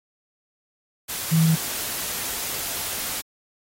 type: tone in noise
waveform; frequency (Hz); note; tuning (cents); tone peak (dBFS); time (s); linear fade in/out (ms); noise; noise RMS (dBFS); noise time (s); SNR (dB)
sine; 161.7; E3; -33; -15; 1.31-1.56; 20; white; -29; 1.08-3.22; +11
effects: AAC 48 kbps